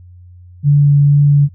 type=tone with vibrato; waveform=sine; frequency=143.8 Hz; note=D3; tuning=36 cents flat; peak=-6 dBFS; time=0.63-1.49 s; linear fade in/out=50 ms; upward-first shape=triangle; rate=2.1 Hz; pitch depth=9 cents each way; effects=added 89 Hz sine -36 dBFS peak until 1.54 s